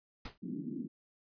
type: noise with exponential decay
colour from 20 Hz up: pink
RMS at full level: -38 dBFS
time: 0.25-0.38 s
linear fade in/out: 5 ms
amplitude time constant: 28 ms
type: band-pass noise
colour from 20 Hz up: white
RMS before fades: -40 dBFS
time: 0.42-0.88 s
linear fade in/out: 20 ms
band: 160 to 300 Hz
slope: 48 dB/octave
effects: resampled to 11025 Hz